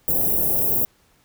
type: band-stop noise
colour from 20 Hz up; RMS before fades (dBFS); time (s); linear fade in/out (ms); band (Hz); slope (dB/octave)
white; -20; 0.08-0.85; 0; 610 to 13000; 24
effects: pink hiss -60 dBFS RMS until 1.24 s

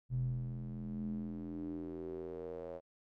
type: tone with band-pass filter sweep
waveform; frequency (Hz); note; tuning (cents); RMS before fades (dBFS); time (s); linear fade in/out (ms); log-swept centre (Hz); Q
square; 42.1; E1; +37; -41; 0.09-2.81; 50; 120 to 560; 5.7
effects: none

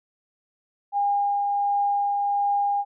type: tone with tremolo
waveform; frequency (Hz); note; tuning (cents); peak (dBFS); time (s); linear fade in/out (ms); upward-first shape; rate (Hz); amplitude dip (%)
sine; 810; G#5; -43; -19; 0.92-2.85; 50; triangle; 1.4; 25
effects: none

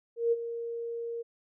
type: tone with ADSR envelope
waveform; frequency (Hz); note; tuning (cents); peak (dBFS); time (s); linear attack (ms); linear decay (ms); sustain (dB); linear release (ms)
sine; 466.2; A#4; 0; -21; 0.16-1.23; 160; 32; -12; 21
effects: none

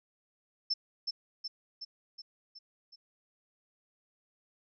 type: tone with echo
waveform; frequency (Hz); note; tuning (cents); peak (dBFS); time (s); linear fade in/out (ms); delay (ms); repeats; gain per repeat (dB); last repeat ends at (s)
sine; 5300; E8; +9; -27; 0.7-0.74; 10; 370; 6; -4; 2.96
effects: none

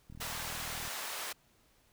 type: click train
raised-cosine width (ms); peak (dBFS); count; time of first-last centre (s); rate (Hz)
5; -37; 32; 0.1-0.877; 39.9
type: high-pass noise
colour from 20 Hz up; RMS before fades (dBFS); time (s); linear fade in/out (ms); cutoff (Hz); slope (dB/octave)
pink; -40; 0.2-1.33; 10; 760; 12
effects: pink hiss -68 dBFS RMS until 1.92 s

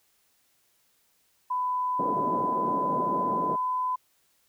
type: tone with pitch glide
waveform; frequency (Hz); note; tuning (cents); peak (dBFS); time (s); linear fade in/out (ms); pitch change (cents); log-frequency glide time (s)
sine; 1000 to 1008.1; B5 to B5; +21 to +35; -25; 1.5-3.96; 10; +14; 1.72-3.69
type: band-pass noise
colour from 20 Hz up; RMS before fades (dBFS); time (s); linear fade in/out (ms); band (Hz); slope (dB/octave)
pink; -32; 1.99-3.56; 5; 190 to 710; 24
effects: white hiss -68 dBFS RMS until 4.48 s

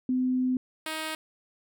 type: tone pair in turn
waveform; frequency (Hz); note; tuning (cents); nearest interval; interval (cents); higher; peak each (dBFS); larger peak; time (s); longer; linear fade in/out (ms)
sine / 5% pulse; 254.9 / 314.8; C4 / D#4; -45 / +20; major third; 365; second; -23 / -20; second; 0.09-0.57 / 0.86-1.15; first; 2
effects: none

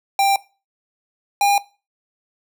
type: tone pair in turn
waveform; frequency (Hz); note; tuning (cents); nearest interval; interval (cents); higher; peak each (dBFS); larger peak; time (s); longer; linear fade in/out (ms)
square; 790 / 808; G5 / G#5; +13 / -48; unison; 39; second; -14; neither; 0.19-0.36 / 1.41-1.58; neither; 2
effects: noise-tail reverb RT60 0.3 s tail -19 dB re dry

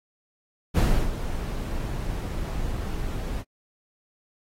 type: noise with ADSR envelope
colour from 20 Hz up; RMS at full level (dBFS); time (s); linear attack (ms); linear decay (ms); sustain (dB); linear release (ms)
brown; -17; 0.74-3.44; 30; 330; -12; 45
effects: AAC 48 kbps

